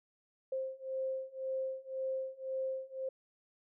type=beating tone pair; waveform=sine; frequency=526 / 527.9 Hz; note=C5 / C5; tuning=+9 / +15 cents; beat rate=1.9 Hz; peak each=-39 / -38 dBFS; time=0.52-3.09 s; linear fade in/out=5 ms; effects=none